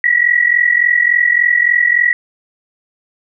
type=tone pair together; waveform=sine; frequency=1908 / 1951.5 Hz; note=A#6 / B6; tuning=+40 / -21 cents; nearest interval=unison; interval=39 cents; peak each=-12 dBFS; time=0.04-2.13 s; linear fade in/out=2 ms; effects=none